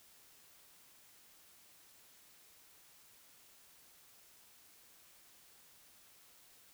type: silence
effects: white hiss -63 dBFS RMS until 6.73 s